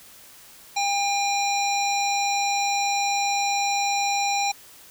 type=harmonic tone; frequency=804 Hz; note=G5; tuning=44 cents sharp; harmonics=1 / 3 / 5 / 7 / 9; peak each=-23 / -28 / -30 / -31 / -33 dBFS; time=0.76-4.52 s; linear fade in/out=10 ms; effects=white hiss -48 dBFS RMS until 4.9 s